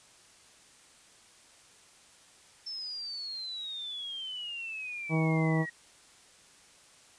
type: exponential sweep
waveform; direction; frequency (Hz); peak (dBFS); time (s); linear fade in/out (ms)
sine; down; 5340 to 1881; -36; 2.66-5.7; 10
type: harmonic tone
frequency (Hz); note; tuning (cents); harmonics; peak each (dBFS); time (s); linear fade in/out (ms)
160; D#3; +49; 1 / 2 / 3 / 4 / 5 / 6 / 7; -26 / -32 / -36 / -38 / -40 / -42 / -43; 5.09-5.66; 50
effects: white hiss -58 dBFS RMS until 7.18 s + resampled to 22050 Hz